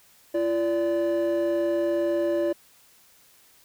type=tone pair together; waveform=triangle; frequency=340.8 / 581 Hz; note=F4 / D5; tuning=-42 / -19 cents; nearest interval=major sixth; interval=923 cents; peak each=-22 dBFS; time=0.34-2.53 s; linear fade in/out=10 ms; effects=tanh soft clip ceiling -14 dBFS + white hiss -57 dBFS RMS until 3.64 s